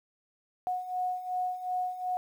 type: beating tone pair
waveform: sine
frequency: 729 / 731.7 Hz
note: F#5 / F#5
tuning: -26 / -20 cents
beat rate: 2.7 Hz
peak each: -36 / -31 dBFS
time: 0.67-2.17 s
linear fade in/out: 0 ms
effects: 10-bit